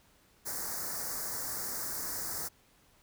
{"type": "band-stop noise", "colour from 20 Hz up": "white", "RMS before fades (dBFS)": -37, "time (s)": [0.45, 2.49], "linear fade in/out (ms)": 20, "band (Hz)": [1900, 4700], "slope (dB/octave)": 48, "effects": ["pink hiss -65 dBFS RMS until 3.02 s"]}